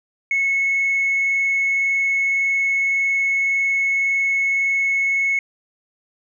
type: tone with frequency modulation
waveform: sine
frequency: 2194 Hz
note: C#7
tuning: 18 cents flat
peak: -15 dBFS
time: 0.31-5.39 s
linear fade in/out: 2 ms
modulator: 21.8 Hz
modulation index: 0.47
effects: tanh soft clip ceiling -13 dBFS